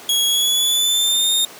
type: tone with pitch glide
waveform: sawtooth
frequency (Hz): 3322 to 3665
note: G#7 to A#7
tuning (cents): 0 to -30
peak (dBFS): -12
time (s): 0.09-1.45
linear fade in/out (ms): 2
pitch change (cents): +170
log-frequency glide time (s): 0.27-1.33
effects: pink hiss -38 dBFS RMS until 1.59 s + high-pass 300 Hz 12 dB/octave